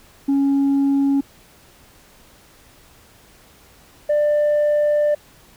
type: tone pair in turn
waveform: sine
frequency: 277.2 / 593.2 Hz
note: C#4 / D5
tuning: 0 / +17 cents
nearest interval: octave + minor second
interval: 1317 cents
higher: second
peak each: -12 dBFS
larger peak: neither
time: 0.28-1.21 / 4.09-5.15 s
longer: second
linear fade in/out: 10 ms
effects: tanh soft clip ceiling -13 dBFS + pink hiss -50 dBFS RMS until 5.56 s